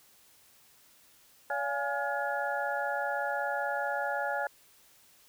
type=tone cluster; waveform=sine; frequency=570 / 695 / 831 / 1422 / 1694 Hz; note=C#5 / F5 / G#5 / F6 / G#6; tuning=+48 / -9 / +1 / +31 / +34 cents; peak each=-35 / -38 / -34 / -36 / -37 dBFS; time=1.5-4.47 s; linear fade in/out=2 ms; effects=white hiss -61 dBFS RMS until 5.28 s